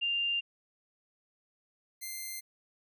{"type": "tone pair in turn", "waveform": ["sine", "5% pulse"], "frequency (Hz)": [2794, 2088], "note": ["F7", "C7"], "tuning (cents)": [0, -4], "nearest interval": "perfect fourth", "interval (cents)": 504, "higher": "first", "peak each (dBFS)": -28, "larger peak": "neither", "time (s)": [[0.01, 0.41], [2.01, 2.41]], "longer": "neither", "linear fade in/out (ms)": 20, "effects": []}